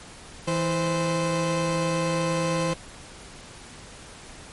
30% pulse tone pair together, 163.79 / 520 Hz, E3 / C5, -11 / -11 cents, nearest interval octave + minor sixth, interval 2000 cents, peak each -23 dBFS, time 0.47-2.74 s, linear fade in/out 10 ms, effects pink hiss -44 dBFS RMS until 4.52 s + MP3 48 kbps

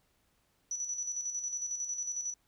sine tone with tremolo, 5920 Hz, F#8, in tune, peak -32 dBFS, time 0.71-2.34 s, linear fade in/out 2 ms, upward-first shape square, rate 11 Hz, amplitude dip 50%, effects pink hiss -73 dBFS RMS until 2.47 s

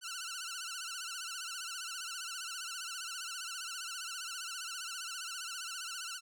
10% pulse tone with vibrato, 1420 Hz, F6, 28 cents sharp, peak -31 dBFS, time 0.01-6.21 s, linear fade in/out 50 ms, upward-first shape sine, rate 15 Hz, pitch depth 120 cents each way, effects none

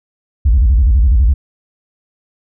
sine tone with vibrato, 60.6 Hz, B1, 32 cents flat, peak -5 dBFS, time 0.45-1.34 s, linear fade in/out 10 ms, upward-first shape square, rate 12 Hz, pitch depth 270 cents each way, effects tanh soft clip ceiling -4 dBFS

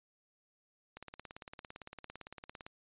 click train, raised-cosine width 0.3 ms, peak -30 dBFS, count 31, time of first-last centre 0.97-2.665 s, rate 17.7 Hz, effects resampled to 8000 Hz

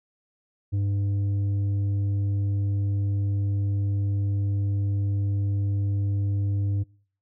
triangle tone with tanh clipping, 100 Hz, G2, 35 cents sharp, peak -23 dBFS, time 0.72-6.84 s, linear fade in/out 20 ms, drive 10 dB, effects noise-tail reverb RT60 0.5 s tail -25 dB re dry

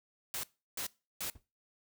white noise bursts, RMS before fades -38 dBFS, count 3, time 0.34-1.299 s, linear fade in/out 0 ms, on 93 ms, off 340 ms
brown noise with exponential decay, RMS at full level -47 dBFS, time 1.35-1.43 s, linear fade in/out 5 ms, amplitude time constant 17 ms
effects noise-tail reverb RT60 0.3 s tail -22 dB re dry

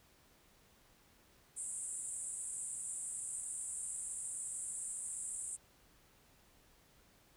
white band-pass noise, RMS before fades -43 dBFS, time 1.56-5.57 s, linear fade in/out 20 ms, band 7600 to 9700 Hz, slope 96 dB/octave, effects pink hiss -67 dBFS RMS until 7.36 s

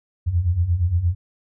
sine beating tone pair, 81.4 / 90 Hz, E2 / F#2, -21 / -47 cents, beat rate 8.6 Hz, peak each -23 / -18 dBFS, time 0.26-1.15 s, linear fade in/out 20 ms, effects none

